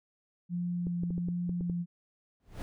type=tone with vibrato; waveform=sine; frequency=174.61 Hz; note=F3; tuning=in tune; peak=-30 dBFS; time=0.49-1.86 s; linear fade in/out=50 ms; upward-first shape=sine; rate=1.3 Hz; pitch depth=11 cents each way
type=clicks; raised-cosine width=3 ms; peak=-26 dBFS; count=8; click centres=0.869 / 1.035 / 1.106 / 1.18 / 1.286 / 1.494 / 1.609 / 1.698 s
type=noise with exponential growth; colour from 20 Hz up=brown; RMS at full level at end=-34 dBFS; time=2.4-2.62 s; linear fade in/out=0 ms; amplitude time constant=46 ms
effects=none